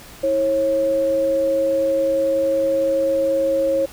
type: tone pair together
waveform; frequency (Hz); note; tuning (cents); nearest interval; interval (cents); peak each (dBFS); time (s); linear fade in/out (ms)
sine; 323.9 / 544.7; E4 / C#5; -30 / -30; major sixth; 900; -26 / -16; 0.23-3.86; 10
effects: pink hiss -41 dBFS RMS until 3.92 s